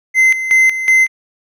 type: tone with tremolo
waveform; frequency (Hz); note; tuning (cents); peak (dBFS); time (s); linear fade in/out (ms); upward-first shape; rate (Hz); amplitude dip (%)
triangle; 2064; C7; -24; -5; 0.14-1.08; 50; square; 2.7; 70
effects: none